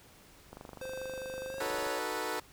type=click train; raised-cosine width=1 ms; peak=-31 dBFS; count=34; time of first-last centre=0.53-1.866 s; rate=24.7 Hz
type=tone with pitch glide; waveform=square; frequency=521 to 558.4 Hz; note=C5 to C#5; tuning=-7 to +13 cents; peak=-39 dBFS; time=0.81-1.99 s; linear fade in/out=5 ms; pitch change=+120 cents; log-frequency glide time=1.47-1.73 s
type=chord; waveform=15% pulse; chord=B dominant seventh; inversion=first; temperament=equal with one note detuned; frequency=311.1 / 370 / 440 / 491 Hz; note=D#4 / F#4 / A4 / B4; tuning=0 / 0 / 0 / -10 cents; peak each=-35 / -34 / -31 / -32 dBFS; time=1.6-2.4 s; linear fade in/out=5 ms
effects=pink hiss -58 dBFS RMS until 2.52 s